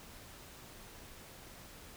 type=silence; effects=pink hiss -53 dBFS RMS until 1.96 s